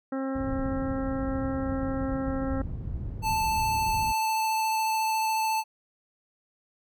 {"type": "harmonic tone", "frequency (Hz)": 267.3, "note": "C4", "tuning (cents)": 37, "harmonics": [1, 2, 3, 4, 5, 6, 7], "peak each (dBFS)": [-29, -34, -41, -47, -41, -48, -50], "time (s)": [0.12, 2.62], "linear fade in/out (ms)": 5}
{"type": "low-pass noise", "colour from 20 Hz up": "white", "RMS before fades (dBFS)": -34, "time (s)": [0.35, 4.13], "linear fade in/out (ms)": 10, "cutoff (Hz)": 100, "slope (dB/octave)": 12}
{"type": "tone with vibrato", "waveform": "square", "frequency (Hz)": 880, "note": "A5", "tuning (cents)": 0, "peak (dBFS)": -25, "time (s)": [3.22, 5.64], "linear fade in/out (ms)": 50, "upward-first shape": "triangle", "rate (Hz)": 14, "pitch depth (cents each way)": 11}
{"effects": []}